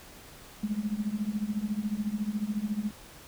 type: tone with tremolo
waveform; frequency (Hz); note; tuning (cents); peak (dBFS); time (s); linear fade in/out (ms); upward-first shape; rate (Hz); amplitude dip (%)
sine; 210; G#3; +19; -24; 0.63-2.91; 5; triangle; 14; 95
effects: pink hiss -50 dBFS RMS until 3.27 s